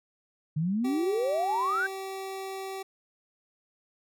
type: exponential sweep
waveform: sine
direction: up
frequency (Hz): 147.2 to 1603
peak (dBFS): -25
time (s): 0.56-1.87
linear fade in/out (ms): 10
type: tone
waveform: 25% pulse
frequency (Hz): 385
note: G4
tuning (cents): -31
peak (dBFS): -31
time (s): 0.84-2.83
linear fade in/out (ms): 10
effects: none